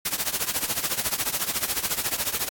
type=noise with tremolo; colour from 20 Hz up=white; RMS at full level=-23 dBFS; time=0.05-2.49 s; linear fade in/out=5 ms; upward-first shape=triangle; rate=14 Hz; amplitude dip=90%; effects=AAC 64 kbps

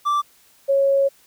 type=tone pair in turn; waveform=triangle / sine; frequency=1170 / 550.6 Hz; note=D6 / C#5; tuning=-7 / -12 cents; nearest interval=octave + minor second; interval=1305 cents; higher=first; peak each=-15 / -14 dBFS; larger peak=second; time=0.05-0.22 / 0.68-1.09 s; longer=second; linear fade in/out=20 ms; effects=white hiss -55 dBFS RMS until 1.26 s

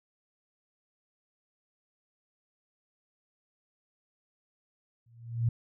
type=tone with exponential growth; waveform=sine; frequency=116.7 Hz; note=A#2; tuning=2 cents sharp; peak=-21 dBFS; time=5.06-5.49 s; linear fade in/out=5 ms; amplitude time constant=92 ms; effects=none

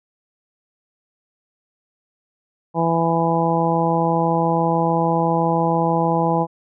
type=harmonic tone; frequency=166.1 Hz; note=E3; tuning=13 cents sharp; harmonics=1 / 2 / 3 / 4 / 5 / 6; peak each=-21 / -24 / -23 / -25 / -21 / -25 dBFS; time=2.74-6.47 s; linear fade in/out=50 ms; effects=none

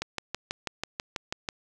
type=click train; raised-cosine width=0.2 ms; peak=-13 dBFS; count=10; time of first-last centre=0.02-1.488 s; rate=6.13 Hz; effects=9-bit

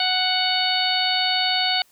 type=harmonic tone; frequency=741 Hz; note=F#5; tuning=2 cents sharp; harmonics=1 / 2 / 3 / 4 / 5 / 6; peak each=-25 / -29 / -28 / -25 / -26 / -24 dBFS; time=0-1.82 s; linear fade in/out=2 ms; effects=white hiss -58 dBFS RMS until 1.91 s

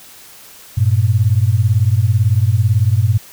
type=beating tone pair; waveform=sine; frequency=98 / 116 Hz; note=G2 / A#2; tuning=0 / -8 cents; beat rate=18 Hz; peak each=-13 dBFS; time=0.77-3.18 s; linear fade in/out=10 ms; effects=white hiss -40 dBFS RMS until 3.32 s

